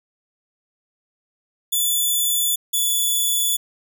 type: tone pair in turn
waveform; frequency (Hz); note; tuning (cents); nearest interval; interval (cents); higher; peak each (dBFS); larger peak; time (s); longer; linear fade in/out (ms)
5% pulse; 3474 / 3446; A7 / A7; -23 / -37; unison; 14; first; -10; neither; 1.72-2.56 / 2.73-3.57; neither; 10
effects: none